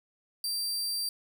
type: tone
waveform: sawtooth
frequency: 4700 Hz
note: D8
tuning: 1 cent sharp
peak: -27 dBFS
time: 0.44-1.09 s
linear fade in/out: 2 ms
effects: none